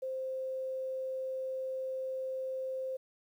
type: tone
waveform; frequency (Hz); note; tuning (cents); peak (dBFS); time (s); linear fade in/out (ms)
sine; 523.3; C5; 0; -34; 0.02-2.97; 10
effects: 11-bit